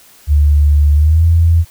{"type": "tone with pitch glide", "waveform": "sine", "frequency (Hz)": [73.4, 83.35], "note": ["D2", "E2"], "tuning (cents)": [0, 20], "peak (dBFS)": -6, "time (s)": [0.27, 1.65], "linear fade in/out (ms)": 50, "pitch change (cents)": 220, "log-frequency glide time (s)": [0.95, 1.25], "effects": ["white hiss -44 dBFS RMS until 1.7 s"]}